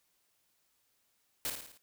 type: noise with echo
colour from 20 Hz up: white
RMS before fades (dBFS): -35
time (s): 1.45-1.5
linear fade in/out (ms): 0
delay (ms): 55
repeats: 5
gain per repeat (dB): -5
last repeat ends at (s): 1.775
effects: white hiss -75 dBFS RMS until 1.82 s